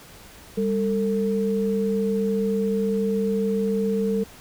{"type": "tone pair together", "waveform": "sine", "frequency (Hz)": [198.95, 450], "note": ["G3", "A4"], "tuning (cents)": [26, 39], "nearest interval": "octave + major second", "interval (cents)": 1413, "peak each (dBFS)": -23, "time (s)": [0.57, 4.24], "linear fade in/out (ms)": 10, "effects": ["pink hiss -46 dBFS RMS until 4.4 s"]}